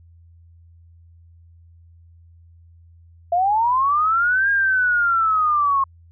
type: linear two-way sweep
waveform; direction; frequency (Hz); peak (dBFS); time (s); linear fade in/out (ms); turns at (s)
sine; up then down; 673 to 1627 to 1076; -15; 3.32-5.84; 5; 4.5
effects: added 84 Hz sine -46 dBFS peak until 6.11 s